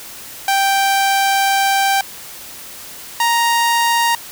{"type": "tone pair in turn", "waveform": "sawtooth", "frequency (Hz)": [784, 934.4], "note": ["G5", "A#5"], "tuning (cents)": [0, 4], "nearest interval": "minor third", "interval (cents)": 304, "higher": "second", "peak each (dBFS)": -9, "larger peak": "neither", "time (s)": [[0.48, 2.01], [3.2, 4.15]], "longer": "first", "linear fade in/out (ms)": 2, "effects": ["white hiss -34 dBFS RMS until 4.31 s"]}